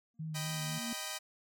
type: tone with exponential growth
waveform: triangle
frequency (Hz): 233.1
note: A#3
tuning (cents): 0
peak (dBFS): -34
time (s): 0.14-0.93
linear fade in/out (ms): 2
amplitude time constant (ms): 170
type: tone with vibrato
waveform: sine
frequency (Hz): 155.56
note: D#3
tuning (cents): 0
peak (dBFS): -37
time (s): 0.19-0.79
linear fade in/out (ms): 10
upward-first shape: sine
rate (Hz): 3.9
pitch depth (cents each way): 39
type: chord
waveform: 5% pulse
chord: Eb augmented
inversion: none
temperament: equal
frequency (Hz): 622.3 / 784 / 987.8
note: Eb5 / G5 / B5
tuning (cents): 0 / 0 / 0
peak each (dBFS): -31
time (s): 0.34-1.19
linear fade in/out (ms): 20
effects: none